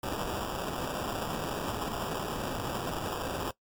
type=noise with sample-and-hold; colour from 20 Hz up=white; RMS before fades=-34 dBFS; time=0.03-3.51 s; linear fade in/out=5 ms; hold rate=2100 Hz; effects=noise-tail reverb RT60 0.1 s tail -19 dB re dry + MP3 96 kbps